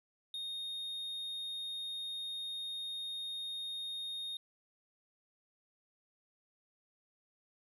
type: tone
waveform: triangle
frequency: 3700 Hz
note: A#7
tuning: 14 cents flat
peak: -37 dBFS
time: 0.34-4.37 s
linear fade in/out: 2 ms
effects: resampled to 32000 Hz